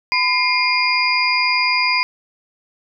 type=tone cluster; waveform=sine; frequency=1004 / 2111 / 2429 / 4868 Hz; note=B5 / C7 / D#7 / D#8; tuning=+28 / +15 / -42 / -39 cents; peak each=-20 dBFS; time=0.12-2.03 s; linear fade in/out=0 ms; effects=none